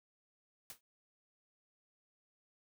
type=noise with exponential decay; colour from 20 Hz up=white; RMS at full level=-44 dBFS; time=0.7-0.81 s; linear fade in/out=1 ms; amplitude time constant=22 ms; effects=none